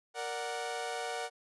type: chord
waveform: sawtooth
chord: Bb augmented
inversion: none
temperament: equal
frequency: 466.2 / 587.3 / 740 Hz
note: Bb4 / D5 / F#5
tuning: 0 / 0 / 0 cents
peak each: -36 / -39 / -34 dBFS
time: 0.14-1.3 s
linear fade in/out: 50 ms
effects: resampled to 24000 Hz